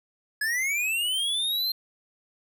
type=linear sweep; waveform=square; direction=up; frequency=1677 to 4186 Hz; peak=-25 dBFS; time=0.41-1.72 s; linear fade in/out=5 ms; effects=none